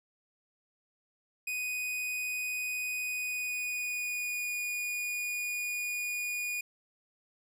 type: tone with pitch glide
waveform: 45% pulse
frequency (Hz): 2489 to 2450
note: D#7 to D#7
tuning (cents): 0 to -27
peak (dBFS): -32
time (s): 1.47-6.61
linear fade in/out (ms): 5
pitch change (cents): -27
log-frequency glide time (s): 3.04-4.57
effects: none